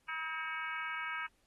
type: harmonic tone with a mistuned harmonic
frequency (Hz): 320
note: D#4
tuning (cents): +49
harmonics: 3 / 4 / 5 / 6 / 7 / 8 / 9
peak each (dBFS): -46 / -42 / -41 / -51 / -42 / -50 / -54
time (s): 0.08-1.27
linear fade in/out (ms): 10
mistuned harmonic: 6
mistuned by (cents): -64
effects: pink hiss -74 dBFS RMS until 1.46 s + AAC 32 kbps